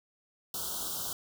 white band-stop noise, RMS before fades -36 dBFS, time 0.54-1.13 s, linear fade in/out 2 ms, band 1500 to 3000 Hz, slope 96 dB/octave, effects none

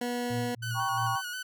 20% pulse tone, 243 Hz, B3, 28 cents flat, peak -25 dBFS, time 0.01-0.55 s, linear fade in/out 5 ms
sine tone with tremolo, 116.8 Hz, A#2, 4 cents sharp, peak -30 dBFS, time 0.3-1.16 s, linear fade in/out 5 ms, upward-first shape triangle, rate 3 Hz, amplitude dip 100%
sawtooth tone with vibrato, 1480 Hz, F#6, in tune, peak -31 dBFS, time 0.62-1.43 s, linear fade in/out 10 ms, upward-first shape square, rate 5.6 Hz, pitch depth 33 cents each way
sine chord, G diminished, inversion none, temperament equal with one note detuned, 784 / 952.5 / 1108.7 Hz, G5 / Bb5 / Db6, 0 / +37 / 0 cents, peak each -32 / -35 / -30 dBFS, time 0.74-1.22 s, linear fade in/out 50 ms
effects none

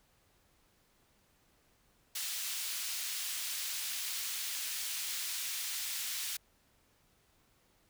pink high-pass noise, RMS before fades -38 dBFS, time 2.15-6.37 s, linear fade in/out 5 ms, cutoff 3000 Hz, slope 12 dB/octave, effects pink hiss -70 dBFS RMS until 7.89 s

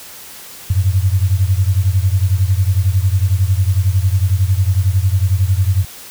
sine beating tone pair, 90.8 / 101.8 Hz, F#2 / G#2, -32 / -34 cents, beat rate 11 Hz, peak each -13 / -15 dBFS, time 0.7-5.85 s, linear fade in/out 5 ms, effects white hiss -35 dBFS RMS until 6.1 s

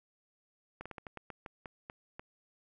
slowing click train, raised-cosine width 0.5 ms, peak -28 dBFS, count 11, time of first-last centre 0.81-2.195 s, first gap 46 ms, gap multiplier 1.23, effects none

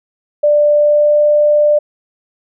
sine tone with pitch glide, 591 to 594.4 Hz, D5 to D5, +11 to +21 cents, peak -7 dBFS, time 0.43-1.79 s, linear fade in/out 10 ms, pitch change +10 cents, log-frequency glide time 0.73-1.24 s, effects none

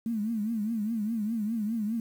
sine tone with vibrato, 219.1 Hz, A3, 7 cents flat, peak -27 dBFS, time 0.06-2 s, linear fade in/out 2 ms, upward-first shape triangle, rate 4.9 Hz, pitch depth 140 cents each way, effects 9-bit

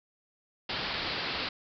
white low-pass noise, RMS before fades -34 dBFS, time 0.69-1.49 s, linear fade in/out 5 ms, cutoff 4900 Hz, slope 96 dB/octave, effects none

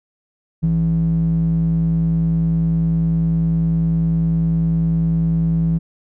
square tone with band-pass filter, 55 Hz, A1, in tune, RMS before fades -17 dBFS, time 0.62-5.79 s, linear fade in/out 20 ms, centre 150 Hz, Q 9.1, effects none

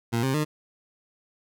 20% pulse tone with pitch steps, 116.54 / 133.1 / 152.01 Hz, A#2 / C3 / D#3, 0 / +30 / -40 cents, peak -18 dBFS, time 0.12-0.45 s, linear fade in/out 20 ms, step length 110 ms, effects none

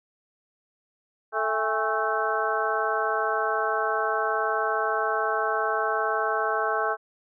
harmonic tone with a mistuned harmonic, 219.4 Hz, A3, 5 cents flat, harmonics 2 / 3 / 4 / 5 / 6 / 7, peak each -30 / -30 / -30 / -30 / -30 / -30 dBFS, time 1.32-6.97 s, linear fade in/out 50 ms, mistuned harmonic 4, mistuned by -110 cents, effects none

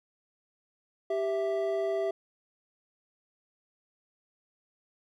triangle tone pair together, 392 / 659.3 Hz, G4 / E5, 0 / 0 cents, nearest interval major sixth, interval 900 cents, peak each -28 / -28 dBFS, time 1.1-2.11 s, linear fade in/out 5 ms, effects none

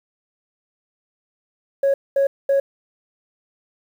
sine tone bursts, 552 Hz, C#5, 7 cents flat, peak -12 dBFS, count 3, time 1.83-2.6 s, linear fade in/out 5 ms, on 110 ms, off 220 ms, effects tanh soft clip ceiling -12 dBFS + 8-bit

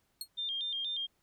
sawtooth tone with exponential decay, 4289 Hz, C8, 42 cents sharp, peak -30 dBFS, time 0.21-0.28 s, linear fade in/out 2 ms, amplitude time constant 15 ms
sine tone with vibrato, 3401 Hz, G#7, 40 cents sharp, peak -33 dBFS, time 0.37-1.07 s, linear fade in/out 20 ms, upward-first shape square, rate 4.2 Hz, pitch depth 99 cents each way
effects pink hiss -75 dBFS RMS until 1.22 s

